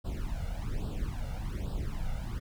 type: noise with flanger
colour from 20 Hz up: brown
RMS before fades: -34 dBFS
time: 0.04-2.4 s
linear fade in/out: 20 ms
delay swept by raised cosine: 0.23 to 1.43 ms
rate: 1.2 Hz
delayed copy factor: +1
effects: none